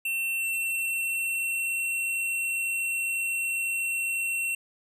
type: tone with pitch glide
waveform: square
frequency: 2700 to 2717 Hz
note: E7 to F7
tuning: +41 to -48 cents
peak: -27 dBFS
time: 0.05-4.55 s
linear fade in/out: 5 ms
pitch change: +11 cents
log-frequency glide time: 0.34-1.9 s
effects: none